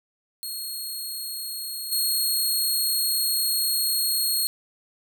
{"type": "tone with level steps", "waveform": "15% pulse", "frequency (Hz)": 4283, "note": "C8", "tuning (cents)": 40, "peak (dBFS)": [-24, -15], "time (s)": [0.43, 4.47], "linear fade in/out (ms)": 0, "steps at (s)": 1.91, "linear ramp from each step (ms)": 20, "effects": []}